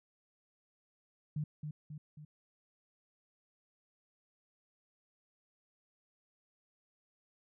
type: tone with echo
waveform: sine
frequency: 150.8 Hz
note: D3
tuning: 46 cents sharp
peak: -33 dBFS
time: 1.36-1.44 s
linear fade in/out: 5 ms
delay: 270 ms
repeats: 3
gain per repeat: -5 dB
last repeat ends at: 2.25 s
effects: none